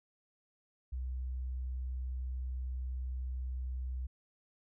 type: tone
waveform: sine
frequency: 63.5 Hz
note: B1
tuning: 49 cents sharp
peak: -35 dBFS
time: 0.92-4.07 s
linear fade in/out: 10 ms
effects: none